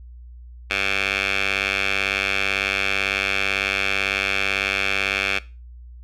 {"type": "tone with band-pass filter", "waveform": "10% pulse", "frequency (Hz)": 98, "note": "G2", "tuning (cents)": 0, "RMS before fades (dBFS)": -23, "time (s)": [0.7, 5.39], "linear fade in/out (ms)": 10, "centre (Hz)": 2500, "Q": 2.7, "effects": ["noise-tail reverb RT60 0.3 s tail -18 dB re dry", "added 60 Hz sine -38 dBFS peak until 6.03 s"]}